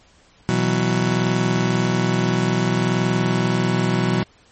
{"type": "chord", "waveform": "30% pulse", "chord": "B suspended fourth", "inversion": "none", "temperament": "just", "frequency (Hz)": [123.47, 164.63, 185.21], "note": ["B2", "E3", "F#3"], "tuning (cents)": [0, -2, 2], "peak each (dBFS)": [-19, -21, -18], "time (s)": [0.49, 4.23], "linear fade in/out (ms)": 0, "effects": ["pink hiss -54 dBFS RMS until 4.51 s", "MP3 32 kbps"]}